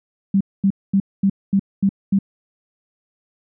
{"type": "tone bursts", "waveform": "sine", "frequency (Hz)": 196, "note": "G3", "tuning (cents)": 0, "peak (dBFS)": -12, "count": 7, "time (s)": [0.34, 2.189], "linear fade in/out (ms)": 5, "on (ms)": 67, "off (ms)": 230, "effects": []}